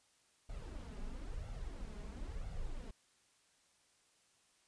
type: noise with flanger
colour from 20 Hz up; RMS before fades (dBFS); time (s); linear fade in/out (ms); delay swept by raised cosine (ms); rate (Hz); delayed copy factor
brown; -44; 0.49-2.91; 5; 1.4 to 4.9; 1; +0.65
effects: white hiss -72 dBFS RMS until 4.67 s + resampled to 22050 Hz